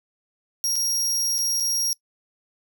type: tone with dropouts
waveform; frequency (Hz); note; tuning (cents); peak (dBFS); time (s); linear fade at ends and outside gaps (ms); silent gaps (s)
sawtooth; 5620; F8; +10; -19; 0.64-1.93; 0; 0.757-0.762 / 1.382-1.387 / 1.6-1.605
effects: noise-tail reverb RT60 0.1 s tail -23 dB re dry